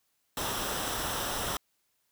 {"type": "noise with comb filter", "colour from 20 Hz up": "pink", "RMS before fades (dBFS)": -33, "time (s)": [0.37, 1.57], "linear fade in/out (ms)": 2, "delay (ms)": 0.44, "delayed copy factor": -0.55, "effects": ["white hiss -75 dBFS RMS until 2.11 s"]}